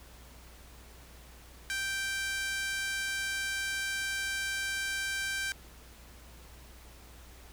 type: tone with high-pass filter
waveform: 5% pulse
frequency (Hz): 783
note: G5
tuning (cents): -2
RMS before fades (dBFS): -34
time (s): 1.7-5.52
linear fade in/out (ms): 0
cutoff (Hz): 1700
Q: 6.1
effects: added 60 Hz sine -52 dBFS peak until 7.52 s + pink hiss -55 dBFS RMS until 7.52 s